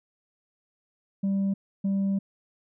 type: tone bursts at uneven times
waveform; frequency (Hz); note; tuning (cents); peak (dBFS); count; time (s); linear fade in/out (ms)
sine; 196; G3; 0; -20; 2; 1.23-1.54 / 1.84-2.19; 10
effects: tanh soft clip ceiling -22 dBFS